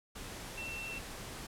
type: tone in noise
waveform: sine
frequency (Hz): 2695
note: E7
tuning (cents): +38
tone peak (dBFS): -40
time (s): 0.57-0.99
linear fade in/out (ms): 10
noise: pink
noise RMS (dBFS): -45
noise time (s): 0.15-1.47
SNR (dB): +2
effects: low-pass 12000 Hz 12 dB/octave